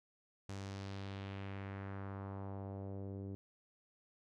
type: tone with low-pass filter sweep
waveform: sawtooth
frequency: 98 Hz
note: G2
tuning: in tune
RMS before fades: -45 dBFS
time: 0.49-3.35 s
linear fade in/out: 0 ms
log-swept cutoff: 7300 to 360 Hz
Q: 1.6
effects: none